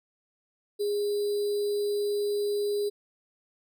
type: tone with sample-and-hold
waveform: sine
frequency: 410.9 Hz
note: G#4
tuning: 18 cents flat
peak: -25 dBFS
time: 0.79-2.9 s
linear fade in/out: 20 ms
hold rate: 4410 Hz
effects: none